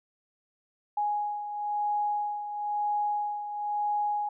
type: beating tone pair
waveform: sine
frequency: 830.6 / 831.6 Hz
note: G#5 / G#5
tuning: 0 / +2 cents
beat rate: 1 Hz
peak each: -28 / -35 dBFS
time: 0.97-4.29 s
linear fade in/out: 5 ms
effects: none